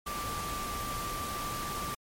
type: tone in noise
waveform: sine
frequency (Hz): 1174.7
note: D6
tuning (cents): 0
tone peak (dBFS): -36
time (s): 0.06-1.95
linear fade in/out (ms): 10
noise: pink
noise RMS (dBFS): -38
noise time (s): 0.06-1.95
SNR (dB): -1
effects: MP3 64 kbps